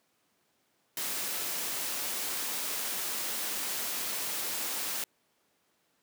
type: noise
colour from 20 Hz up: white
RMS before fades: -34 dBFS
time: 0.97-5.04 s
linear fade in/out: 2 ms
effects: pink hiss -72 dBFS RMS until 6.02 s + high-pass 200 Hz 12 dB/octave